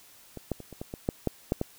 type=clicks; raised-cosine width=2 ms; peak=-25 / -15 / -28 / -29 / -22 / -22 / -12 / -12 / -11 / -14 dBFS; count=10; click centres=0.373 / 0.517 / 0.603 / 0.727 / 0.815 / 0.939 / 1.089 / 1.273 / 1.521 / 1.614 s; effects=white hiss -55 dBFS RMS until 1.78 s